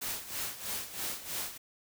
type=noise with tremolo; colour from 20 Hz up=white; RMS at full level=-35 dBFS; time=0.01-1.58 s; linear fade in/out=10 ms; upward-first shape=sine; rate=3.1 Hz; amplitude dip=75%; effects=none